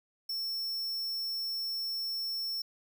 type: tone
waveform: square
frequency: 5400 Hz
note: E8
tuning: 41 cents sharp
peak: -33 dBFS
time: 0.29-2.62 s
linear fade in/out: 5 ms
effects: none